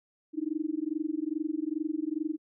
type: tone with amplitude modulation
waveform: sine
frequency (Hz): 311.1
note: D#4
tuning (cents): 0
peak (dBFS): -25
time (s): 0.33-2.38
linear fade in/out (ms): 50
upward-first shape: sine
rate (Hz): 22.4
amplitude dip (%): 100
effects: none

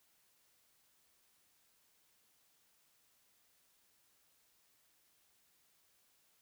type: silence
effects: white hiss -73 dBFS RMS until 6.41 s

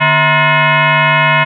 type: tone with frequency modulation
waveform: sine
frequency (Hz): 549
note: C#5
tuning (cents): -17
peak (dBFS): -7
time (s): 0-1.45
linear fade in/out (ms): 20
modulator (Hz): 399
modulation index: 5.4
effects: none

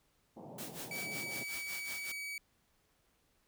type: band-pass noise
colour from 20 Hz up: pink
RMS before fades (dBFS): -49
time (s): 0.36-1.44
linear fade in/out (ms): 10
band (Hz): 120 to 900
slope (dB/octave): 48
type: noise with tremolo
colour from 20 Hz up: white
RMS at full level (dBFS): -44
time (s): 0.58-2.12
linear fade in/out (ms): 5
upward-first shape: sine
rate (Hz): 5.4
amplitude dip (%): 80
type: tone with pitch glide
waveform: 40% pulse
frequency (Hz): 2288 to 2274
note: D7 to C#7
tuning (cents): -46 to +44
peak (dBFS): -39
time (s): 0.91-2.38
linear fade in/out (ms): 2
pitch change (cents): -10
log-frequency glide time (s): 1.07-1.94
effects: pink hiss -74 dBFS RMS until 3.47 s

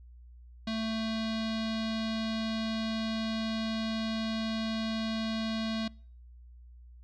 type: tone with low-pass filter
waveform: square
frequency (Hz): 222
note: A3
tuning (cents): +16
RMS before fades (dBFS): -33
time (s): 0.67-5.88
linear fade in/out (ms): 5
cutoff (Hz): 4100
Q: 3.9
effects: noise-tail reverb RT60 0.5 s tail -26 dB re dry + added 60 Hz sine -49 dBFS peak until 7.03 s

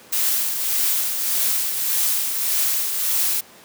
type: noise with tremolo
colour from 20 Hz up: blue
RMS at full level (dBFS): -19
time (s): 0.12-3.41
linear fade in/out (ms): 10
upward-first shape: triangle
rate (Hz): 1.7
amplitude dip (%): 50
effects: pink hiss -46 dBFS RMS until 3.64 s + high-pass 200 Hz 12 dB/octave

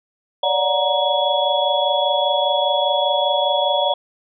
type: tone cluster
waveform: sine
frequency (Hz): 567 / 592 / 733 / 939 / 3371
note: C#5 / D5 / F#5 / A#5 / G#7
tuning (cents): +39 / +14 / -16 / +12 / +25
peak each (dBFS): -22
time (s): 0.43-3.94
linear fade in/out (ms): 5
effects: none

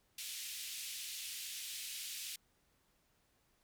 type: band-pass noise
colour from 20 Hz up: pink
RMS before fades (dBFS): -45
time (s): 0.18-2.36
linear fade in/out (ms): 5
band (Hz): 2600 to 15000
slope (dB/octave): 24
effects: pink hiss -75 dBFS RMS until 3.63 s

